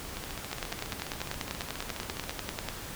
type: two click trains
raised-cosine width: 0.2 ms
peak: -15 / -20 dBFS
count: 23 / 32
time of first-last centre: 0.53-2.687 / 0.17-2.308 s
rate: 10.2 / 14.5 Hz
effects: pink hiss -41 dBFS RMS until 2.95 s